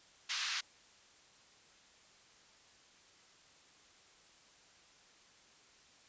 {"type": "band-pass noise", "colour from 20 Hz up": "white", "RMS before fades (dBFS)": -38, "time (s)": [0.29, 0.61], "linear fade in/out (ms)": 10, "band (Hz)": [1200, 5500], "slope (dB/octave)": 24, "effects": ["white hiss -63 dBFS RMS until 6.08 s", "resampled to 16000 Hz"]}